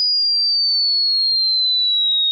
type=exponential sweep; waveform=sine; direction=down; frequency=4942 to 3729 Hz; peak=-14 dBFS; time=0-2.31 s; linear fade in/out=0 ms; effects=none